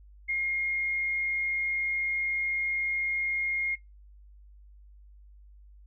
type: tone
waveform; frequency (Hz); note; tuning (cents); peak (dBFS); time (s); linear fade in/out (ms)
sine; 2138; C7; +37; -26; 0.28-3.76; 20
effects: noise-tail reverb RT60 0.2 s tail -22 dB re dry + added 50 Hz sine -50 dBFS peak until 5.86 s